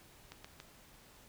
clicks, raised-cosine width 0.2 ms, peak -30 dBFS, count 3, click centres 0.32 / 0.445 / 0.601 s, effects pink hiss -60 dBFS RMS until 1.28 s

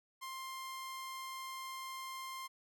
sawtooth tone, 1054 Hz, C6, 12 cents sharp, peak -39 dBFS, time 0.21-2.48 s, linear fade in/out 20 ms, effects none

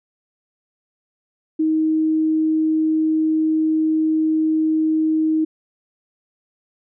sine tone, 314.9 Hz, D#4, 21 cents sharp, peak -15 dBFS, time 1.59-5.45 s, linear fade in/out 10 ms, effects none

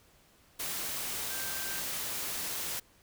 sine tone in noise, 1568 Hz, G6, in tune, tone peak -43 dBFS, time 1.3-1.81 s, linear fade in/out 10 ms, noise white, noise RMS -36 dBFS, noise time 0.59-2.8 s, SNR -10 dB, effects pink hiss -63 dBFS RMS until 3.02 s

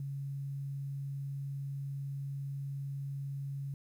sine tone, 138.8 Hz, C#3, 3 cents sharp, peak -36 dBFS, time 0-3.74 s, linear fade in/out 2 ms, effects 11-bit

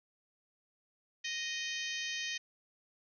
harmonic tone, 621 Hz, D#5, 3 cents flat, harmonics 3 / 4 / 5 / 6 / 7 / 8 / 9 / 10, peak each -41 / -42 / -42 / -45 / -48 / -49 / -49 / -46 dBFS, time 1.24-2.38 s, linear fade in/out 10 ms, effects none

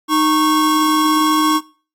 square tone pair together, 309.2 / 1102 Hz, D#4 / C#6, -11 / -11 cents, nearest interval octave + minor seventh, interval 2200 cents, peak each -16 dBFS, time 0.08-1.61 s, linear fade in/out 50 ms, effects noise-tail reverb RT60 0.4 s tail -22 dB re dry + AAC 48 kbps

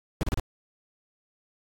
brown noise bursts, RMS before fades -25 dBFS, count 4, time 0.21-0.396 s, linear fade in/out 0 ms, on 21 ms, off 34 ms, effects AAC 48 kbps

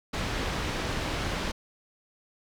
pink low-pass noise, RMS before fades -31 dBFS, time 0.13-1.52 s, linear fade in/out 10 ms, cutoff 4600 Hz, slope 12 dB/octave, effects none

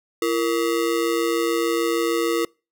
square ring-modulated tone, 401.5 Hz, G4, 41 cents sharp, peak -17 dBFS, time 0.22-2.45 s, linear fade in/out 2 ms, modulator 63.3 Hz, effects noise-tail reverb RT60 0.3 s tail -26 dB re dry

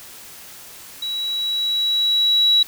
sine tone with level ramp, 3900 Hz, B7, 23 cents flat, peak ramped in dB -23 to -11 dBFS, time 1.02-2.63 s, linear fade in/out 5 ms, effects white hiss -40 dBFS RMS until 2.67 s

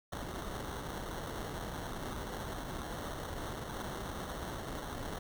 pink noise with sample-and-hold, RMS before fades -41 dBFS, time 0.12-5.19 s, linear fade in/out 5 ms, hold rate 2450 Hz, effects none

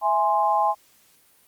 sine chord, E augmented, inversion none, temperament equal, 659.3 / 830.6 / 1046.5 Hz, E5 / G#5 / B#5, 0 / 0 / 0 cents, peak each -26 / -20 / -23 dBFS, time 0.01-0.75 s, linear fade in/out 50 ms, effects white hiss -58 dBFS RMS until 1.47 s + Opus 32 kbps

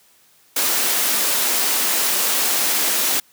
white high-pass noise, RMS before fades -19 dBFS, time 0.56-3.2 s, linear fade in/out 5 ms, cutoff 220 Hz, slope 24 dB/octave, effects white hiss -55 dBFS RMS until 3.32 s + high-pass 80 Hz 12 dB/octave

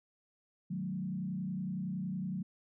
sine tone with frequency modulation, 185 Hz, F#3, in tune, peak -34 dBFS, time 0.7-2.43 s, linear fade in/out 10 ms, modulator 30.8 Hz, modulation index 1, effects none

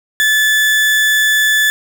35% pulse tone, 1736 Hz, A6, 24 cents flat, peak -8 dBFS, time 0.2-1.7 s, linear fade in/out 0 ms, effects none

